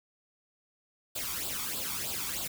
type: noise with flanger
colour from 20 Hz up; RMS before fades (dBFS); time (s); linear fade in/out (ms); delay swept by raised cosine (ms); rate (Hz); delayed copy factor
white; -35; 1.15-2.48; 10; 0.24 to 0.9; 3.2; +0.7
effects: none